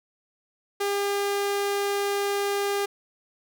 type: tone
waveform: sawtooth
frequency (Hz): 402.5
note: G4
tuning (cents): +46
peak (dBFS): -20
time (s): 0.8-2.86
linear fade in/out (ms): 10
effects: none